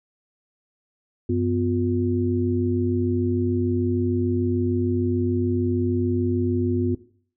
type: tone cluster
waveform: sine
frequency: 95.9 / 249.7 / 356.4 Hz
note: G2 / B3 / F4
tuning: -37 / +19 / +35 cents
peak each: -24 dBFS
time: 1.29-6.95 s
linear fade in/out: 5 ms
effects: noise-tail reverb RT60 0.5 s tail -17 dB re dry